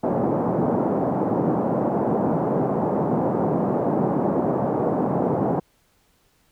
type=band-pass noise; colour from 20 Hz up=pink; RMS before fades=-22 dBFS; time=0.03-5.6 s; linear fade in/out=10 ms; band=150 to 850 Hz; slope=24 dB/octave; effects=pink hiss -63 dBFS RMS until 6.51 s